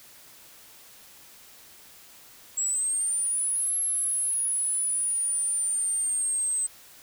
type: exponential two-way sweep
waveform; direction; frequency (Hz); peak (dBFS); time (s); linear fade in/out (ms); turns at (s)
sine; up then down; 7600 to 11150 to 8160; -24; 2.57-6.67; 10; 3.77
effects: white hiss -51 dBFS RMS until 7.02 s